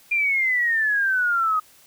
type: exponential sweep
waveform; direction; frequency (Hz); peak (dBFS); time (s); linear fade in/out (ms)
sine; down; 2417 to 1244.5; -18; 0.11-1.6; 10
effects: white hiss -53 dBFS RMS until 1.86 s